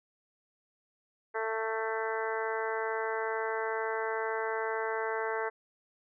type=harmonic tone; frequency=222.2 Hz; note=A3; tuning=17 cents sharp; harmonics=2 / 3 / 4 / 5 / 6 / 7 / 8 / 9; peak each=-34 / -40 / -37 / -41 / -42 / -39 / -43 / -43 dBFS; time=1.34-5.5 s; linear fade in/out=20 ms; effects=none

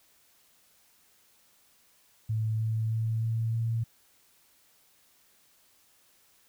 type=tone with pitch steps; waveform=sine; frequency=110 / 111.09 / 112.18 / 113.29 / 114.41 Hz; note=A2 / A2 / A2 / A#2 / A#2; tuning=0 / +17 / +34 / -49 / -32 cents; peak=-26 dBFS; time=2.29-3.84 s; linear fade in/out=10 ms; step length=310 ms; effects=white hiss -64 dBFS RMS until 6.48 s

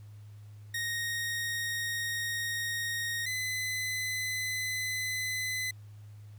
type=tone pair in turn; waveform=sawtooth; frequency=1864.7 / 2020 Hz; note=A#6 / B6; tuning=0 / +39 cents; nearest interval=minor second; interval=139 cents; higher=second; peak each=-28 dBFS; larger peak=neither; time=0.74-3.26 / 3.26-5.71 s; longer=first; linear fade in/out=5 ms; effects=added 104 Hz sine -46 dBFS peak until 6.38 s + pink hiss -66 dBFS RMS until 6.38 s

